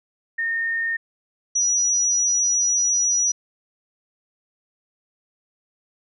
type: tone pair in turn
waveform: sine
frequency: 1831 / 5847 Hz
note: A#6 / F#8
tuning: -32 / -21 cents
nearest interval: octave + minor sixth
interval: 2011 cents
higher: second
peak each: -21 / -17 dBFS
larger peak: second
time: 0.38-0.97 / 1.55-3.32 s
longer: second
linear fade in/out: 10 ms
effects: none